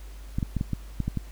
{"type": "clicks", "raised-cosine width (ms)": 5, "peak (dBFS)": -14, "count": 8, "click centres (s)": [0.385, 0.428, 0.567, 0.611, 0.733, 1.003, 1.08, 1.173], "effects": ["added 50 Hz sine -39 dBFS peak until 1.31 s", "pink hiss -53 dBFS RMS until 1.31 s"]}